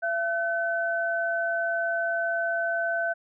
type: tone pair together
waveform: sine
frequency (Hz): 676.2 / 1518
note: E5 / F#6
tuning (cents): +44 / +44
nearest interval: octave + major second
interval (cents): 1400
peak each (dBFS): -27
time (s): 0.02-3.14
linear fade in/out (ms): 20
effects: none